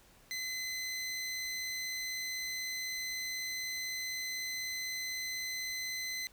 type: tone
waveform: 20% pulse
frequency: 2036 Hz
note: C7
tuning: 48 cents flat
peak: -31 dBFS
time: 0.31-6.27 s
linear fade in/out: 0 ms
effects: pink hiss -62 dBFS RMS until 6.32 s